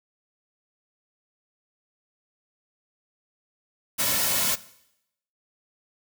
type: noise with comb filter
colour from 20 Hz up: white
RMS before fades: -24 dBFS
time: 3.98-4.56 s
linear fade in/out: 20 ms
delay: 2.5 ms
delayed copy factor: -0.5
effects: noise-tail reverb RT60 0.8 s tail -18 dB re dry